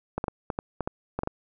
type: clicks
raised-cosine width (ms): 1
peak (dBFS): -14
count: 10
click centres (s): 0.18 / 0.241 / 0.282 / 0.502 / 0.589 / 0.807 / 0.875 / 1.19 / 1.234 / 1.274
effects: none